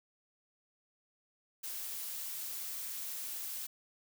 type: noise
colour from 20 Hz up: blue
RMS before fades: -41 dBFS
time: 1.63-3.67 s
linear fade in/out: 10 ms
effects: none